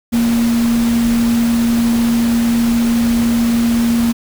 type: tone in noise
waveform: sine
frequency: 233.6 Hz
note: A#3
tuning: 4 cents sharp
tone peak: -11 dBFS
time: 0.12-4.13 s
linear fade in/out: 20 ms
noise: pink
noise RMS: -25 dBFS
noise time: 0.12-4.13 s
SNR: +11 dB
effects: none